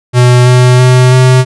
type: tone with pitch steps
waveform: square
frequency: 123.7 / 125.21 / 126.74 / 128.28 Hz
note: B2 / B2 / B2 / C3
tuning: +3 / +24 / +45 / -34 cents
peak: -3 dBFS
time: 0.13-1.45 s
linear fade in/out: 50 ms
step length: 330 ms
effects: resampled to 24000 Hz